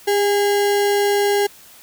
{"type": "tone with sample-and-hold", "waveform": "sine", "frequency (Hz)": 405.1, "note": "G#4", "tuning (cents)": -43, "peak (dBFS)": -14, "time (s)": [0.07, 1.47], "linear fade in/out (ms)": 10, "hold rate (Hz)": 1225, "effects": ["white hiss -45 dBFS RMS until 1.82 s"]}